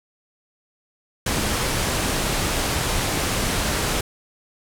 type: low-pass noise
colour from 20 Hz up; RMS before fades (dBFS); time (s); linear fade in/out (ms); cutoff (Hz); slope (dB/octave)
pink; -23; 1.26-4.01; 5; 12000; 24
effects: none